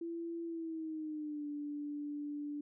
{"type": "tone with pitch glide", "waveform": "sine", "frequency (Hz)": [336, 292.5], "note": ["E4", "D4"], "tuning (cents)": [33, -7], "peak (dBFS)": -38, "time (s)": [0.01, 2.61], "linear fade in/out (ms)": 5, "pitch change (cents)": -240, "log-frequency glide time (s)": [0.44, 1.47], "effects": []}